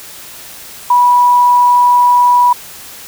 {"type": "tone", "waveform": "sine", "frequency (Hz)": 978, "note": "B5", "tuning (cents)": -17, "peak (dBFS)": -5, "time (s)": [0.9, 2.53], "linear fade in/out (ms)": 5, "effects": ["white hiss -32 dBFS RMS until 3.07 s"]}